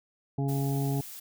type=harmonic tone; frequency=138.59 Hz; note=C#3; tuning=in tune; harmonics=1 / 2 / 3 / 5 / 6; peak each=-27 / -33 / -37 / -41 / -43 dBFS; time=0.38-1.01 s; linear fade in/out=5 ms
type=noise; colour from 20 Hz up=blue; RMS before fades=-43 dBFS; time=0.48-1.2 s; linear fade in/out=10 ms
effects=none